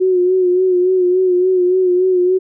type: tone with vibrato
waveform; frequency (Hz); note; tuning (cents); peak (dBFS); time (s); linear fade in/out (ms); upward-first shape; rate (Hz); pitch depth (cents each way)
sine; 365.9; F#4; -19; -10; 0-2.39; 20; sine; 3.5; 44
effects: none